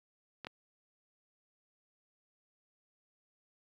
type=clicks; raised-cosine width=0.3 ms; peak=-26 dBFS; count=2; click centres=0.447 / 0.469 s; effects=high-pass 80 Hz 12 dB/octave + 10-bit